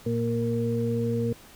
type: harmonic tone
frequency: 116.54 Hz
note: A#2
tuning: in tune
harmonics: 1 / 2 / 4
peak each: -28 / -28 / -28 dBFS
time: 0.06-1.33 s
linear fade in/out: 5 ms
effects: pink hiss -50 dBFS RMS until 1.55 s